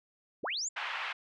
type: linear sweep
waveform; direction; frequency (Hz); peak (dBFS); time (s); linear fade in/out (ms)
sine; up; 108.8 to 7500; -32; 0.43-0.69; 10
type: band-pass noise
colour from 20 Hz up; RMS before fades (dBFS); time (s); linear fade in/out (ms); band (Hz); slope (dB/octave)
white; -37; 0.76-1.13; 10; 820 to 2700; 24
effects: none